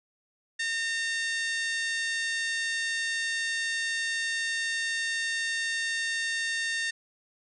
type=harmonic tone; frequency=912 Hz; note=A#5; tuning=38 cents flat; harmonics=2 / 3 / 4 / 5 / 6 / 7 / 8 / 9 / 10; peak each=-29 / -39 / -37 / -40 / -43 / -42 / -47 / -47 / -47 dBFS; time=0.59-6.91 s; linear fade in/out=10 ms; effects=none